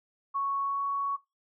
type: tone with pitch glide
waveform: sine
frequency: 1108.7 to 1116.4 Hz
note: C#6 to C#6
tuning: 0 to +12 cents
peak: -27 dBFS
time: 0.34-1.17 s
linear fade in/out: 20 ms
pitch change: +12 cents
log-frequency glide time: 0.62-0.83 s
effects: noise-tail reverb RT60 0.2 s tail -17 dB re dry